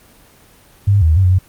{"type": "tone with pitch steps", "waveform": "sine", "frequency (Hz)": [100.2, 101.1, 80.3, 78.5, 95.4, 90.9, 93.3], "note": ["G2", "G#2", "E2", "D#2", "G2", "F#2", "F#2"], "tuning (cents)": [38, -46, -45, 16, -47, -30, 15], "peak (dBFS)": -8, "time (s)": [0.87, 1.388], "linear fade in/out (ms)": 10, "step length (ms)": 74, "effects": ["pink hiss -47 dBFS RMS until 1.48 s", "Opus 24 kbps"]}